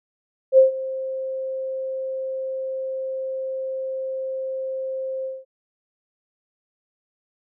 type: tone with ADSR envelope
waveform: sine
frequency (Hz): 527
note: C5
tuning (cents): +12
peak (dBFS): -7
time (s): 0.52-5.45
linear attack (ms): 59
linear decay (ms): 130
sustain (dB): -18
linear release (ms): 200
effects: none